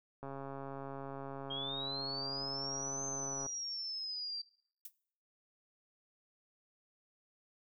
click train, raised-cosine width 1 ms, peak -31 dBFS, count 444, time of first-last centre 0.23-3.464 s, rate 137 Hz
sine linear two-way sweep, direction up then down, 3200 to 6272 to 4666 Hz, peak -38 dBFS, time 1.5-4.42 s, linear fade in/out 10 ms, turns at 3.05 s
violet noise with exponential decay, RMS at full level -40 dBFS, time 4.85-4.92 s, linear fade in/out 5 ms, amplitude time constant 15 ms
effects noise-tail reverb RT60 0.6 s tail -22 dB re dry

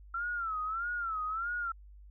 sine tone with vibrato, 1344 Hz, E6, 33 cents sharp, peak -32 dBFS, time 0.14-1.72 s, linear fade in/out 5 ms, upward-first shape sine, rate 1.6 Hz, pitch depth 130 cents each way, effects added 50 Hz sine -50 dBFS peak until 2.1 s

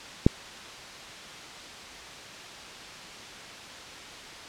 click, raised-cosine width 3 ms, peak -3 dBFS, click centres 0.265 s, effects white hiss -42 dBFS RMS until 4.48 s + low-pass 5000 Hz 12 dB/octave

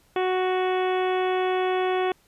harmonic tone with a mistuned harmonic, 370 Hz, F#4, in tune, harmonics 1 / 2 / 3 / 4 / 5 / 6 / 7 / 8 / 9, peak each -23 / -27 / -33 / -37 / -37 / -39 / -39 / -44 / -41 dBFS, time 0.16-2.12 s, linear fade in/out 2 ms, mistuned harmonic 9, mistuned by +24 cents, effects pink hiss -61 dBFS RMS until 2.27 s + resampled to 32000 Hz

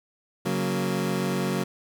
25% pulse chord, F# major, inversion second, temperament equal, 138.59 / 185 / 233.1 Hz, C#3 / F#3 / A#3, 0 / 0 / 0 cents, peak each -27 / -23 / -27 dBFS, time 0.45-1.64 s, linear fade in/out 10 ms, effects none

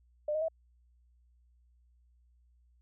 sine tone with pitch steps, 600 / 623 / 648 Hz, D5 / D#5 / E5, +37 / +2 / -30 cents, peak -29 dBFS, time 0.28-0.484 s, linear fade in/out 5 ms, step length 68 ms, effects added 60 Hz sine -63 dBFS peak until 2.81 s

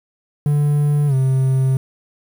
triangle tone with pitch glide, 146.6 to 132.12 Hz, D3 to C3, -3 to +17 cents, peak -11 dBFS, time 0.46-1.77 s, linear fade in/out 2 ms, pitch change -180 cents, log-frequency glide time 1.07-1.14 s, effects 7-bit

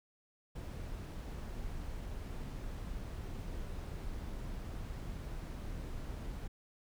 brown noise, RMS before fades -42 dBFS, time 0.55-6.48 s, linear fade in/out 10 ms, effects none

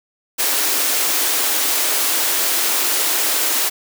white high-pass noise, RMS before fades -18 dBFS, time 0.38-3.7 s, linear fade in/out 20 ms, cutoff 260 Hz, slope 96 dB/octave, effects none

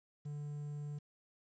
triangle tone with quantisation, 146.83 Hz, D3, in tune, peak -38 dBFS, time 0.25-0.99 s, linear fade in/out 10 ms, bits 11, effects resampled to 16000 Hz

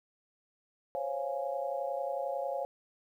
sine chord, Db major seventh, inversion third, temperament equal, 523.3 / 554.4 / 698.5 / 830.6 Hz, C5 / Db5 / F5 / Ab5, 0 / 0 / 0 / 0 cents, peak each -39 / -35 / -38 / -40 dBFS, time 0.95-2.65 s, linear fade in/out 0 ms, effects 11-bit

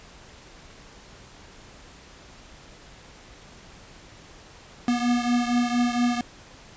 square beating tone pair, 240.8 / 245.1 Hz, B3 / B3, -44 / -13 cents, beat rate 4.3 Hz, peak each -23 / -27 dBFS, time 4.88-6.21 s, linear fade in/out 2 ms, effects pink hiss -48 dBFS RMS until 6.76 s + resampled to 16000 Hz

